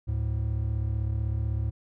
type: tone pair together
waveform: triangle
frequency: 72 / 107.88 Hz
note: D2 / A2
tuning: -34 / -34 cents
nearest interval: perfect fifth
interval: 700 cents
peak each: -27 / -26 dBFS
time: 0.07-1.71 s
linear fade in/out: 20 ms
effects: none